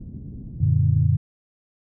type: low-pass noise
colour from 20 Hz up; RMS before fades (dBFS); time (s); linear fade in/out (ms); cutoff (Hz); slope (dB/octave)
white; -36; 0-1.08; 10; 210; 24
type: chord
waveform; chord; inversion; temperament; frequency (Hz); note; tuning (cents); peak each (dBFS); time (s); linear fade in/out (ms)
sine; Gb augmented; none; equal; 92.5 / 116.54 / 146.83; Gb2 / Bb2 / D3; 0 / 0 / 0; -20; 0.6-1.17; 10
effects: none